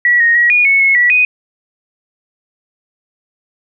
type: tone with pitch steps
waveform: sine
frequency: 1935 / 1865 / 1910 / 2446 / 2205 / 2183 / 1944 / 2492 Hz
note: B6 / A#6 / A#6 / D#7 / C#7 / C#7 / B6 / D#7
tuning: -36 / 0 / +42 / -30 / -10 / -27 / -28 / +2 cents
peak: -7 dBFS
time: 0.05-1.25 s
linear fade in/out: 2 ms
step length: 150 ms
effects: none